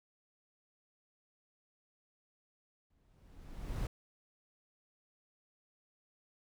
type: noise with exponential growth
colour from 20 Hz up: brown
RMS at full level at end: -34 dBFS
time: 2.9-3.87 s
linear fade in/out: 5 ms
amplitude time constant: 210 ms
effects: none